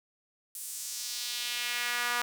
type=tone with high-pass filter sweep; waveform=sawtooth; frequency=241.6 Hz; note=B3; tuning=38 cents flat; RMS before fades=-34 dBFS; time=0.55-2.22 s; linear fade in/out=2 ms; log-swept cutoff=10000 to 1200 Hz; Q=1.5; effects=none